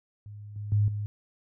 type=tone with level steps; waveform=sine; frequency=103.83 Hz; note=G#2; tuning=in tune; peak=-40 / -33 / -20 / -29 dBFS; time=0.26-1.06 s; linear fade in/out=0 ms; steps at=0.56 / 0.72 / 0.88 s; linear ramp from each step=2 ms; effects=none